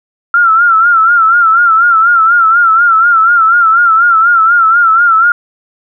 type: tone with vibrato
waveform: sine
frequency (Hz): 1364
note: F6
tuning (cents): -41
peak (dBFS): -4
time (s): 0.34-5.32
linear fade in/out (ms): 2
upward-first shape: sine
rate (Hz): 4.1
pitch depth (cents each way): 83
effects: none